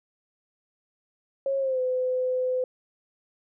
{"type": "tone with pitch glide", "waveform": "sine", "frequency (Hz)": [545, 508.5], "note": ["C#5", "C5"], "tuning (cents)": [-29, -50], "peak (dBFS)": -23, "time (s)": [1.46, 2.64], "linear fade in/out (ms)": 2, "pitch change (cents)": -121, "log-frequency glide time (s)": [1.59, 1.8], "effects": []}